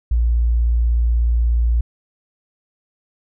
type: tone with tanh clipping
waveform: triangle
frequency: 58.27 Hz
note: A#1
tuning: in tune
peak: -13 dBFS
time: 0.11-1.81 s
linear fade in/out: 5 ms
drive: 4 dB
effects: none